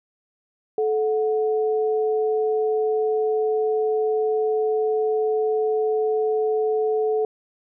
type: tone pair together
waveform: sine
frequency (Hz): 433.8 / 732.2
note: A4 / F#5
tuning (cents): -25 / -18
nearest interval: major sixth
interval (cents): 907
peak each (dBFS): -19 / -29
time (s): 0.78-7.25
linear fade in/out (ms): 2
effects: none